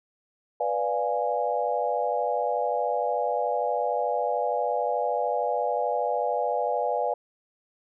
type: chord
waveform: sine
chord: B diminished seventh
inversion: none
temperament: equal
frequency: 493.9 / 587.3 / 698.5 / 830.6 Hz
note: B4 / D5 / F5 / Ab5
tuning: 0 / 0 / 0 / 0 cents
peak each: -29 dBFS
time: 0.6-7.14 s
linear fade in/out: 5 ms
effects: none